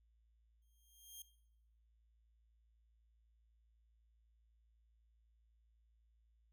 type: tone with exponential growth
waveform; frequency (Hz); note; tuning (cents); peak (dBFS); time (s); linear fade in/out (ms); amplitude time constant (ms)
10% pulse; 3209; G7; +40; -40; 0.62-1.22; 2; 130
effects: noise-tail reverb RT60 0.8 s tail -17 dB re dry + added 56 Hz sine -70 dBFS peak until 6.52 s